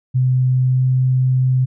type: tone with pitch glide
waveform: sine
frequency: 128.1 to 128.92 Hz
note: C3 to C3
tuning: -36 to -25 cents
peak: -12 dBFS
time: 0.14-1.66 s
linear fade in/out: 20 ms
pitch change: +11 cents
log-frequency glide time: 0.55-0.81 s
effects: none